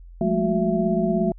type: tone cluster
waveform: sine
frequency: 176 / 204.9 / 221.7 / 365.8 / 668 Hz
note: F3 / G#3 / A3 / F#4 / E5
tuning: +14 / -23 / +13 / -20 / +23 cents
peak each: -25 dBFS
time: 0.21-1.32 s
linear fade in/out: 2 ms
effects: added 43 Hz sine -40 dBFS peak until 1.38 s